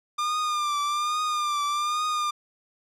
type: tone with vibrato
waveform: 45% pulse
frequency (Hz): 1200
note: D6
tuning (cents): +37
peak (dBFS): -24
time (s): 0.18-2.31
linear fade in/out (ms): 10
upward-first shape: triangle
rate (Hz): 1.2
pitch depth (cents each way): 58
effects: low-pass 8000 Hz 12 dB/octave